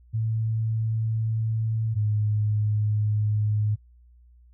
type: tone pair in turn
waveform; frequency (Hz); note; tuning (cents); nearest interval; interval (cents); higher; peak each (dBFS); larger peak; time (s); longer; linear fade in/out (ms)
sine; 111.4 / 105.88; A2 / G#2; +22 / +34; minor second; 88; first; -23 / -21; second; 0.13-1.95 / 1.95-3.76; first; 20
effects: noise-tail reverb RT60 0.1 s tail -21 dB re dry + added 60 Hz sine -51 dBFS peak until 4.53 s